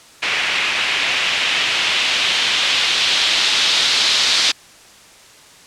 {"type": "noise with low-pass filter sweep", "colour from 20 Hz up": "blue", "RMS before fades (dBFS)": -17, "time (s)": [0.22, 4.52], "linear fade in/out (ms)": 10, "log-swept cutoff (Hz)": [2400, 4100], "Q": 2, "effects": ["white hiss -44 dBFS RMS until 5.66 s", "low-pass 8000 Hz 12 dB/octave"]}